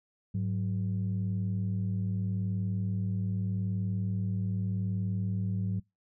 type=tone pair together; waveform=sine; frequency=103.83 / 184.65 Hz; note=G#2 / F#3; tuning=0 / -3 cents; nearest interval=minor seventh; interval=997 cents; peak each=-29 / -31 dBFS; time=0.34-5.8 s; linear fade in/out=10 ms; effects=noise-tail reverb RT60 0.2 s tail -25 dB re dry + tanh soft clip ceiling -23 dBFS